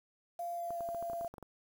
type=tone with pitch glide; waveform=sine; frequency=692 to 681.7 Hz; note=F5 to F5; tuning=-16 to -42 cents; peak=-36 dBFS; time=0.39-1.28 s; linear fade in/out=5 ms; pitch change=-26 cents; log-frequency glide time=0.53-0.84 s
type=clicks; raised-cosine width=1 ms; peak=-33 dBFS; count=12; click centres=0.706 / 0.807 / 0.889 / 0.947 / 1.026 / 1.099 / 1.133 / 1.211 / 1.247 / 1.34 / 1.382 / 1.427 s
effects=9-bit